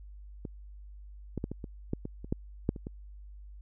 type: clicks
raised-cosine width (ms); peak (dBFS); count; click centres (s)
3; -24 / -20 / -19 / -23 / -26 / -17 / -23 / -30 / -16 / -13 / -29 / -25; 12; 0.452 / 1.377 / 1.441 / 1.516 / 1.642 / 1.934 / 2.054 / 2.245 / 2.325 / 2.691 / 2.762 / 2.869
effects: added 50 Hz sine -45 dBFS peak until 3.61 s